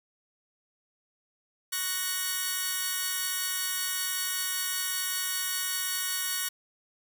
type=chord; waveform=5% pulse; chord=F# major; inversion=second; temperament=equal; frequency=1108.7 / 1480 / 1864.7 Hz; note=C#6 / F#6 / A#6; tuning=0 / 0 / 0 cents; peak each=-24 / -21 / -22 dBFS; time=1.72-6.49 s; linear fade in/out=10 ms; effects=none